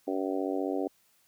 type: harmonic tone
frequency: 95.1 Hz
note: F#2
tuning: 48 cents sharp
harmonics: 3 / 4 / 5 / 6 / 7 / 8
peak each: -32 / -34 / -36 / -38 / -39 / -40 dBFS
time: 0.07-0.88 s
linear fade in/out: 10 ms
effects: white hiss -67 dBFS RMS until 1.27 s